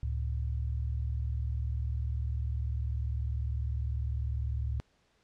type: tone pair together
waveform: sine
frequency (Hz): 69.96 / 110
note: C#2 / A2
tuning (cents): +17 / 0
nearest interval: minor sixth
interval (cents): 783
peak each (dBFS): -31 / -35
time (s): 0.03-4.8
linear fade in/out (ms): 0
effects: pink hiss -70 dBFS RMS until 5.23 s + low-pass 6000 Hz 12 dB/octave